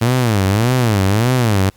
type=tone with vibrato; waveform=sawtooth; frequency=110.7 Hz; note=A2; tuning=11 cents sharp; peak=-8 dBFS; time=0.01-1.7 s; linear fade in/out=10 ms; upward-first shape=sine; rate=1.7 Hz; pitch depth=260 cents each way; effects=pink hiss -52 dBFS RMS until 1.76 s + Opus 48 kbps